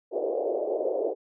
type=band-pass noise; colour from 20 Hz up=white; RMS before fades=-28 dBFS; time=0.11-1.15 s; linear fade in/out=50 ms; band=360 to 620 Hz; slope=48 dB/octave; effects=none